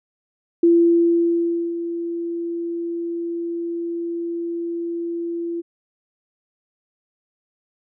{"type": "tone with ADSR envelope", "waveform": "sine", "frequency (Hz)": 339.4, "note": "F4", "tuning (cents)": -49, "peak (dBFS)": -10, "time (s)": [0.63, 5.62], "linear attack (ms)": 5, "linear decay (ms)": 1100, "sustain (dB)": -13, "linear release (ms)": 23, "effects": []}